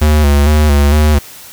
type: tone with vibrato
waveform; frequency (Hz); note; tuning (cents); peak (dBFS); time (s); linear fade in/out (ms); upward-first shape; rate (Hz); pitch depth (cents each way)
square; 73.7; D2; +7; -7; 0.01-1.19; 10; square; 2.2; 48
effects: white hiss -34 dBFS RMS until 1.52 s